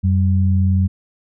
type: tone pair together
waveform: sine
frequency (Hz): 90.4 / 191.55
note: F#2 / G3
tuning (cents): -40 / -40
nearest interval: octave + minor second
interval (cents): 1300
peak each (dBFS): -13 / -19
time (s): 0.03-0.88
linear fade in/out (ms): 20
effects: none